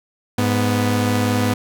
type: tone pair together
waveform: sawtooth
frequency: 103.83 / 247 Hz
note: G#2 / B3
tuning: 0 / 0 cents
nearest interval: octave + minor third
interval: 1500 cents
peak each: -15 dBFS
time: 0.38-1.54 s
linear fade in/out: 5 ms
effects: none